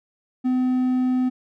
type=tone; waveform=triangle; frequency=254.2 Hz; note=C4; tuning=50 cents flat; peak=-16 dBFS; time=0.44-1.3 s; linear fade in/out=20 ms; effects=none